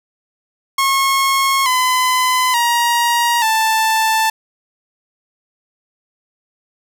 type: tone with pitch steps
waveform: sawtooth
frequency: 1087 / 1014.2 / 946.3 / 882.9 Hz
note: C#6 / B5 / A#5 / A5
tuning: -34 / +46 / +26 / +6 cents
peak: -9 dBFS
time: 0.78-4.3 s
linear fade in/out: 5 ms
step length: 880 ms
effects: none